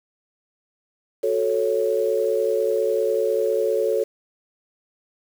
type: chord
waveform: sine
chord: F# minor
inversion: none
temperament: equal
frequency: 370 / 440 / 554.4 Hz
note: F#4 / A4 / C#5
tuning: 0 / 0 / 0 cents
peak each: -26 / -21 / -23 dBFS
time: 1.23-4.04 s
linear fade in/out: 10 ms
effects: 7-bit